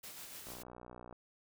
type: noise with tremolo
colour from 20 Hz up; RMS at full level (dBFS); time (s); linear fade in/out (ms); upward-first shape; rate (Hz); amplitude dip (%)
white; -48; 0.03-0.63; 10; sine; 6.8; 35
type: click train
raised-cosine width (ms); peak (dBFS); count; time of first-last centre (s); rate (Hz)
1; -36; 41; 0.47-1.127; 60.9
effects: none